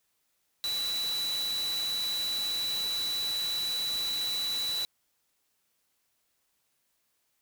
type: tone in noise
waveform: sine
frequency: 3951 Hz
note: B7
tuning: in tune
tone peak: -29 dBFS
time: 0.64-4.85 s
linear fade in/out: 0 ms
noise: white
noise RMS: -39 dBFS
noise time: 0.64-4.85 s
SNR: +7 dB
effects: white hiss -75 dBFS RMS until 7.41 s